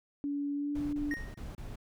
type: tone with pitch glide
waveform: sine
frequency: 285.7 to 292 Hz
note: D4 to D4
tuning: -48 to -10 cents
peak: -31 dBFS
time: 0.24-1.14 s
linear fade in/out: 0 ms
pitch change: +38 cents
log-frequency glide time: 0.54-0.77 s
type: noise bursts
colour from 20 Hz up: brown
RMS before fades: -42 dBFS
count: 5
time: 0.75-1.758 s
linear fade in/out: 5 ms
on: 180 ms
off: 27 ms
type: tone with exponential decay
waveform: triangle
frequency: 1864.7 Hz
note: A#6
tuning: in tune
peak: -30 dBFS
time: 1.11-1.4 s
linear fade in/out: 2 ms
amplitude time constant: 63 ms
effects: none